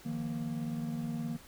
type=chord; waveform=triangle; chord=Eb suspended second; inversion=none; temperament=equal; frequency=155.56 / 174.61 / 233.1 Hz; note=Eb3 / F3 / Bb3; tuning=0 / 0 / 0 cents; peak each=-36 / -40 / -34 dBFS; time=0.05-1.37 s; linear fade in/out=10 ms; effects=pink hiss -55 dBFS RMS until 1.47 s